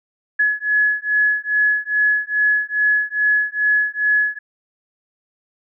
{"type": "beating tone pair", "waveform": "sine", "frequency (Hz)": [1695, 1697.4], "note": ["G#6", "G#6"], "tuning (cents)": [35, 37], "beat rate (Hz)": 2.4, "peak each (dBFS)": -18, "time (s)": [0.39, 4.39], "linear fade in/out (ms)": 10, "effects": []}